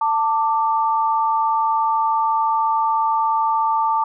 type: tone pair together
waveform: sine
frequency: 891.5 / 1174.7 Hz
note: A5 / D6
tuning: +22 / 0 cents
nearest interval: perfect fourth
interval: 478 cents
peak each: -17 / -21 dBFS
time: 0.01-4.04 s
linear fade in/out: 5 ms
effects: none